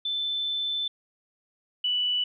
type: tone pair in turn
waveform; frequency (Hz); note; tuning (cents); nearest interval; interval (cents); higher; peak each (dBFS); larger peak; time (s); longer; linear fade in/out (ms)
sine; 3526 / 2965; A7 / F#7; +3 / +3; minor third; 300; first; -26 / -23; second; 0.05-0.88 / 1.84-2.24; first; 5
effects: none